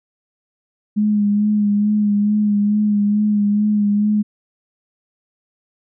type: tone with vibrato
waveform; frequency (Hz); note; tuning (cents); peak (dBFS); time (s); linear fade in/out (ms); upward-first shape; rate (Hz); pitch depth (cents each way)
sine; 207.8; G#3; +1; -13; 0.96-4.23; 20; sine; 2.3; 29
effects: none